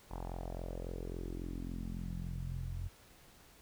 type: tone with low-pass filter sweep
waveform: sawtooth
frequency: 43.65 Hz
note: F1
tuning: in tune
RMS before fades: -41 dBFS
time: 0.1-2.89 s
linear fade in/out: 20 ms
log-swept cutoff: 940 to 98 Hz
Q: 3.5
effects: pink hiss -61 dBFS RMS until 3.61 s